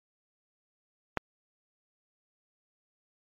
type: click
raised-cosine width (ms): 0.5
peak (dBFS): -12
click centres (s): 1.173
effects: MP3 64 kbps